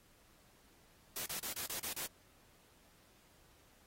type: noise bursts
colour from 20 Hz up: white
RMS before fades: -41 dBFS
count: 7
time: 1.16-2.064 s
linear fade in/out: 2 ms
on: 100 ms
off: 34 ms
effects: pink hiss -67 dBFS RMS until 3.86 s + AAC 48 kbps